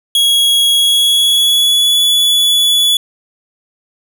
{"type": "tone with pitch glide", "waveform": "45% pulse", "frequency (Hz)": [3322, 3419], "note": ["G#7", "G#7"], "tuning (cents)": [0, 50], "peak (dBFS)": -8, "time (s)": [0.15, 2.97], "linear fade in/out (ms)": 2, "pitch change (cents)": 50, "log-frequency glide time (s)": [0.73, 2.01], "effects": []}